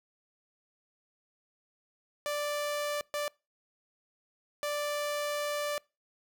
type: tone bursts at uneven times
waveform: sawtooth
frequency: 587.3 Hz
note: D5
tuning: in tune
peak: -27 dBFS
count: 3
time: 2.26-3.01 / 3.14-3.28 / 4.63-5.78 s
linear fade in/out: 0 ms
effects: noise-tail reverb RT60 0.3 s tail -26 dB re dry